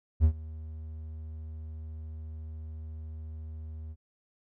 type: tone with ADSR envelope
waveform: triangle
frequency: 78.5 Hz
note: D#2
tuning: 16 cents sharp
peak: -14 dBFS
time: 0.2-3.96 s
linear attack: 42 ms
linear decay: 81 ms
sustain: -22 dB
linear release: 47 ms
effects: none